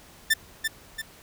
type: tone with echo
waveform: sawtooth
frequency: 1783 Hz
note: A6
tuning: 22 cents sharp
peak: -14 dBFS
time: 0.3-0.34 s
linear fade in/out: 10 ms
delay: 340 ms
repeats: 2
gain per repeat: -6 dB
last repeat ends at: 1.02 s
effects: pink hiss -51 dBFS RMS until 1.22 s